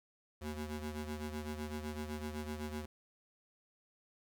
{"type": "ring-modulated tone", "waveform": "25% pulse", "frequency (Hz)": 152.3, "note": "D#3", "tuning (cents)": -37, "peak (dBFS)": -33, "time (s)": [0.41, 2.86], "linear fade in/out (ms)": 10, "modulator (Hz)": 72.2, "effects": []}